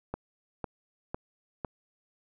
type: click train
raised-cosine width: 1 ms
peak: -19 dBFS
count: 4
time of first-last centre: 0.14-1.648 s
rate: 1.99 Hz
effects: none